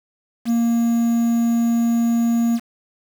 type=tone with quantisation; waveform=triangle; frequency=233.1 Hz; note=A#3; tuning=in tune; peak=-13 dBFS; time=0.45-2.6 s; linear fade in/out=50 ms; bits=6; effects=none